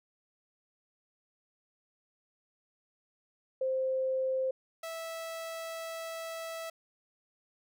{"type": "tone pair in turn", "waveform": ["sine", "sawtooth"], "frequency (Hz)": [523.3, 655.3], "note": ["C5", "E5"], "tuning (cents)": [0, -10], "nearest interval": "major third", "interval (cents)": 390, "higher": "second", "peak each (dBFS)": [-28, -34], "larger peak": "first", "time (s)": [[3.61, 4.51], [4.83, 6.7]], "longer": "second", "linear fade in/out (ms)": 5, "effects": []}